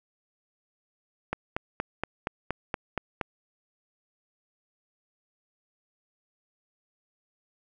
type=click train; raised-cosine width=0.5 ms; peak=-13 dBFS; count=9; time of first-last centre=1.33-3.212 s; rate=4.25 Hz; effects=none